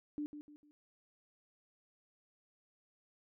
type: tone with echo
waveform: sine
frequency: 296.1 Hz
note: D4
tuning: 14 cents sharp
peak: -36 dBFS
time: 0.18-0.26 s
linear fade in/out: 0 ms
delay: 150 ms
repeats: 3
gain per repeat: -9 dB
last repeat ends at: 0.71 s
effects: none